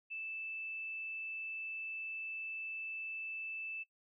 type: tone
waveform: sine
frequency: 2637 Hz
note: E7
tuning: in tune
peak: -40 dBFS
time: 0.1-3.84 s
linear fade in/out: 20 ms
effects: noise-tail reverb RT60 0.1 s tail -19 dB re dry